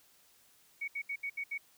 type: tone bursts at uneven times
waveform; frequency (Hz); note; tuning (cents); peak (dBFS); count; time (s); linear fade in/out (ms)
sine; 2235; C#7; +14; -34; 6; 0.81-0.88 / 0.95-1.02 / 1.09-1.16 / 1.23-1.3 / 1.37-1.44 / 1.51-1.58; 10
effects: white hiss -65 dBFS RMS until 1.77 s